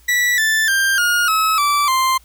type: tone with pitch steps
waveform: 40% pulse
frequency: 1953 / 1760.1 / 1586.3 / 1429.7 / 1288.5 / 1161.3 / 1046.6 Hz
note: B6 / A6 / G6 / F6 / E6 / D6 / C6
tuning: -20 / 0 / +20 / +40 / -40 / -20 / 0 cents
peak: -13 dBFS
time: 0.08-2.18 s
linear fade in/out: 10 ms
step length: 300 ms
effects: added 59 Hz sine -48 dBFS peak until 2.24 s + white hiss -53 dBFS RMS until 2.24 s